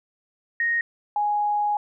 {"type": "tone pair in turn", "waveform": "sine", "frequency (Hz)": [1864.7, 830.6], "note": ["A#6", "G#5"], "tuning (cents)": [0, 0], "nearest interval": "octave + major second", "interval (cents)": 1400, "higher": "first", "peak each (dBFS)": -20, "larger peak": "neither", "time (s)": [[0.6, 0.81], [1.16, 1.77]], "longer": "second", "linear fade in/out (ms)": 2, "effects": []}